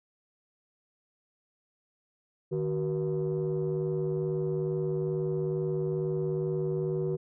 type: tone cluster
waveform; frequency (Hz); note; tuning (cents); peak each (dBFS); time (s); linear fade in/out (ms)
sine; 154 / 376.2 / 478.5; D#3 / F#4 / A#4; -17 / +29 / +45; -30 / -29 / -34; 2.51-7.17; 20
effects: tanh soft clip ceiling -22 dBFS